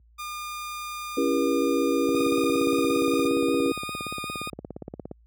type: tone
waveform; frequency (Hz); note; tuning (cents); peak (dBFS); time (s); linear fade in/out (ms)
sawtooth; 1210; D#6; -49; -29; 0.18-3.29; 20
type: chord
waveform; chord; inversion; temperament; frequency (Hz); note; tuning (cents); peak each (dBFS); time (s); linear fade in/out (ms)
sine; C# diminished seventh; none; just; 277.2 / 332.6 / 399.1 / 479; C#4 / E4 / G4 / Bb4; 0 / +16 / +31 / +47; -25 / -27 / -28 / -26; 1.17-3.72; 5
type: click train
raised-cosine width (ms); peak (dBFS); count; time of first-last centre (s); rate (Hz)
2; -21; 53; 2.09-5.113; 17.2
type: tone with vibrato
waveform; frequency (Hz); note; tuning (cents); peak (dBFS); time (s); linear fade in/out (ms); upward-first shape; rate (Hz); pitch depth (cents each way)
20% pulse; 1229; D#6; -22; -27; 2.15-4.5; 5; sine; 5.2; 11
effects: added 57 Hz sine -44 dBFS peak until 5.26 s + high-pass 100 Hz 12 dB/octave